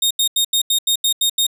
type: tone bursts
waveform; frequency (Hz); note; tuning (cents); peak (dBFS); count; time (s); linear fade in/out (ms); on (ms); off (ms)
sawtooth; 3699; A#7; -14; -11; 9; 0.02-1.467; 5; 87; 83
effects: none